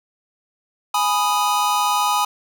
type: chord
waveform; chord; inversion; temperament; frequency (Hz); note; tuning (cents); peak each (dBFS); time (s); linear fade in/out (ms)
square; G# minor; none; equal; 830.6 / 987.8 / 1244.5; G#5 / B5 / D#6; 0 / 0 / 0; -22; 0.94-2.25; 5
effects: none